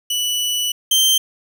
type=tone pair in turn; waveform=sawtooth; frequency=2960 / 3136 Hz; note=F#7 / G7; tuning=0 / 0 cents; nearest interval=minor second; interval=100 cents; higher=second; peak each=-15 / -9 dBFS; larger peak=second; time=0.1-0.72 / 0.91-1.18 s; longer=first; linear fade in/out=5 ms; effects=none